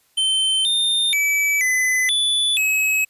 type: tone with pitch steps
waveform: square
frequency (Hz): 3090 / 3628 / 2299 / 2018 / 3470 / 2562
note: G7 / A#7 / D7 / B6 / A7 / E7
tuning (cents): -26 / -48 / -37 / +37 / -25 / -50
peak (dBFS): -17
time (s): 0.17-3.05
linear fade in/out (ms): 10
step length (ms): 480
effects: white hiss -61 dBFS RMS until 3.09 s + resampled to 32000 Hz